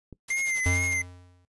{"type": "click", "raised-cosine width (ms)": 3, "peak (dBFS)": -29, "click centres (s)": 0.127}
{"type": "noise with tremolo", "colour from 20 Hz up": "white", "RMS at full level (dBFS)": -40, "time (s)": [0.28, 0.94], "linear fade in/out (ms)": 5, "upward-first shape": "sine", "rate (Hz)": 11, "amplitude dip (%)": 90}
{"type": "tone with vibrato", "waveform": "square", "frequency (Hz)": 2093, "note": "C7", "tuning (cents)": 0, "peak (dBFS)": -26, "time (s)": [0.3, 1.02], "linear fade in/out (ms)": 5, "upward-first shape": "triangle", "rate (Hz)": 2.3, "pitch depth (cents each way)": 58}
{"type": "tone with exponential decay", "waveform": "square", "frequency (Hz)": 89.6, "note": "F2", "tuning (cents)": 45, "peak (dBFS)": -22, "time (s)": [0.66, 1.45], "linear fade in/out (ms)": 0, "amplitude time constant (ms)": 170}
{"effects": ["noise-tail reverb RT60 0.1 s tail -19 dB re dry", "resampled to 24000 Hz"]}